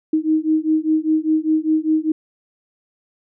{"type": "beating tone pair", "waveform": "sine", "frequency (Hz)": [311.1, 316.1], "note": ["D#4", "D#4"], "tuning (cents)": [0, 27], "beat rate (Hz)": 5, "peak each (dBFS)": -18, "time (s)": [0.13, 2.12], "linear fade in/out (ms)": 5, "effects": []}